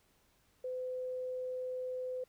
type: tone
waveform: sine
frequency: 508 Hz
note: B4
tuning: 49 cents sharp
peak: -36 dBFS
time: 0.64-2.24 s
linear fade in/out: 5 ms
effects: pink hiss -71 dBFS RMS until 2.28 s